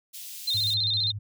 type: high-pass noise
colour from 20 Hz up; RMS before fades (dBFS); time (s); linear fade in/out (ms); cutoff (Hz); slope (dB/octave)
white; -40; 0.13-0.75; 20; 2800; 24
type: tone with vibrato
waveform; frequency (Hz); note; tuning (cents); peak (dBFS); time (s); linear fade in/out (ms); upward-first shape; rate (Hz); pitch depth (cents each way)
sine; 3879; B7; -32; -23; 0.47-1.12; 10; square; 15; 100
type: tone with tremolo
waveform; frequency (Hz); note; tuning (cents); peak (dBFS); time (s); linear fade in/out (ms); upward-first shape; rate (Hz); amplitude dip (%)
sine; 103.5; G#2; -5; -30; 0.54-1.19; 10; triangle; 10; 60
effects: none